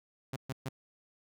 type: tone bursts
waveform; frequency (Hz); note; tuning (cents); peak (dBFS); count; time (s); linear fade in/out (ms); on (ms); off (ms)
sawtooth; 132.6; C3; +23; -31; 3; 0.33-0.689; 5; 33; 130
effects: none